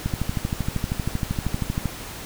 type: click train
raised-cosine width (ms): 5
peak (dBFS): -11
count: 24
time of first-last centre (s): 0.06-1.857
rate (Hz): 12.8
effects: pink hiss -36 dBFS RMS until 2.25 s